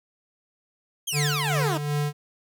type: exponential sweep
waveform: 15% pulse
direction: down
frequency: 3322 to 293.7 Hz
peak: -19 dBFS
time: 1.07-1.78 s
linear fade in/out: 10 ms
type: tone with tremolo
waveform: square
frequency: 146.83 Hz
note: D3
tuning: in tune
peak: -23 dBFS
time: 1.12-2.13 s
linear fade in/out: 50 ms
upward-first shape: sine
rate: 2.6 Hz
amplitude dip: 50%
effects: none